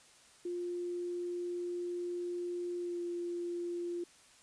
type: tone with pitch glide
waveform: sine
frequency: 351.7 to 347.5 Hz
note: F4 to F4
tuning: +12 to -9 cents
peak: -35 dBFS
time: 0.45-4.04 s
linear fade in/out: 5 ms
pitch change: -21 cents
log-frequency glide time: 2.78-3 s
effects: white hiss -61 dBFS RMS until 4.42 s + resampled to 22050 Hz

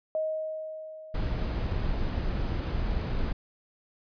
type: tone with exponential decay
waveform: sine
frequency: 628 Hz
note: D#5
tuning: 16 cents sharp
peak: -25 dBFS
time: 0.15-2.32 s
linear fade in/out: 1 ms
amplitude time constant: 470 ms
type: noise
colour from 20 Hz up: brown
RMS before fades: -29 dBFS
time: 1.14-3.33 s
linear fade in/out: 10 ms
effects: resampled to 11025 Hz

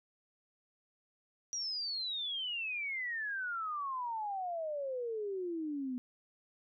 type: exponential sweep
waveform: sine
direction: down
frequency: 5810 to 245.1 Hz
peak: -35 dBFS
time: 1.53-5.98 s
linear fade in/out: 0 ms
effects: none

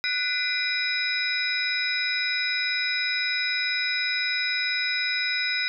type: tone cluster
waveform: sine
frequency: 1481 / 2029 / 2403 / 3858 / 5040 Hz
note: F#6 / B6 / D7 / B7 / D#8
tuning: +1 / +46 / +39 / -41 / +21 cents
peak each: -30 dBFS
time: 0.04-5.68 s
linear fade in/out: 0 ms
effects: none

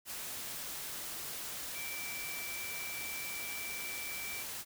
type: tone in noise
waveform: sine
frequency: 2329 Hz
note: D7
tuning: 15 cents flat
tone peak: -42 dBFS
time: 1.73-4.45 s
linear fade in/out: 50 ms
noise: white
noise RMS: -42 dBFS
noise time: 0.05-4.65 s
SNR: -3 dB
effects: none

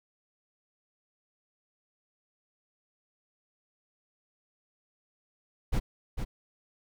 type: noise with echo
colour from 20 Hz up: brown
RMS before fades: -24 dBFS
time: 5.72-5.8 s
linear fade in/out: 20 ms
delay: 450 ms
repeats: 1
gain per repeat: -6 dB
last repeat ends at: 6.25 s
effects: none

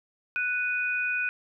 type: tone pair together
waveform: sine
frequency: 1481.5 / 2483 Hz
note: F#6 / D#7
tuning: +2 / -4 cents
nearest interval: major sixth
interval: 894 cents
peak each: -28 dBFS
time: 0.36-1.29 s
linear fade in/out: 0 ms
effects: none

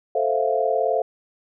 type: chord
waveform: sine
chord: F major seventh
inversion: first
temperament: equal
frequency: 440 / 523.3 / 659.3 / 698.5 Hz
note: A4 / C5 / E5 / F5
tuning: 0 / 0 / 0 / 0 cents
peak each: -24 dBFS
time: 0.15-1.02 s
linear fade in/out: 5 ms
effects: none

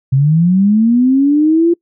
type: linear sweep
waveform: sine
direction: up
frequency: 129.1 to 346.4 Hz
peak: -7 dBFS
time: 0.12-1.74 s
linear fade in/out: 10 ms
effects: noise-tail reverb RT60 0.1 s tail -25 dB re dry

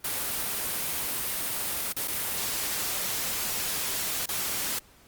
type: noise with dropouts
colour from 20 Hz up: white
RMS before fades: -30 dBFS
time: 0.04-4.79 s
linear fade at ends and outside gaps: 5 ms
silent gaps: 1.926-1.964 / 2.075-2.08 / 4.259-4.287 s
effects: pink hiss -57 dBFS RMS until 5.07 s + Opus 32 kbps

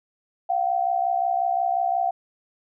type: tone pair together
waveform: sine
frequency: 698.5 / 764.1 Hz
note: F5 / G5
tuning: 0 / -44 cents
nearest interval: major second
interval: 156 cents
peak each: -23 dBFS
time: 0.49-2.11 s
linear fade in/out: 10 ms
effects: none

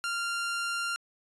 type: tone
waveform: sawtooth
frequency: 1390 Hz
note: F6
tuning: 9 cents flat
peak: -26 dBFS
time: 0.04-0.96 s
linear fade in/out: 0 ms
effects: resampled to 24000 Hz

